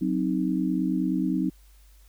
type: chord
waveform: sine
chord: C diminished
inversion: second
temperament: equal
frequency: 185 / 261.6 / 311.1 Hz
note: Gb3 / C4 / Eb4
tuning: 0 / 0 / 0 cents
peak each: -27 dBFS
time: 0.01-1.5 s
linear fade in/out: 10 ms
effects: added 50 Hz sine -51 dBFS peak until 2.08 s + white hiss -62 dBFS RMS until 2.08 s